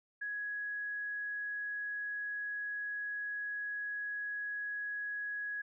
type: tone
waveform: sine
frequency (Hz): 1670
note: G#6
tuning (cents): +9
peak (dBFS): -36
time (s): 0.21-5.62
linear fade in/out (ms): 10
effects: none